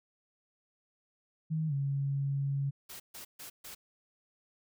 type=tone with pitch glide; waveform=sine; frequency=157.9 to 139.06 Hz; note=D#3 to C#3; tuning=+26 to +6 cents; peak=-29 dBFS; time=1.5-2.71 s; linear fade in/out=20 ms; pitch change=-220 cents; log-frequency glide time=1.68-1.73 s
type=noise bursts; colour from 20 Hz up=white; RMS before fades=-46 dBFS; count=4; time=2.89-3.75 s; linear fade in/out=10 ms; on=110 ms; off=140 ms
effects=none